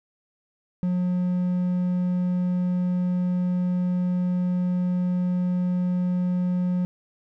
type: tone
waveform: triangle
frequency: 180 Hz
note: F#3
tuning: 47 cents flat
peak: -19 dBFS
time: 0.83-6.85 s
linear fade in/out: 0 ms
effects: none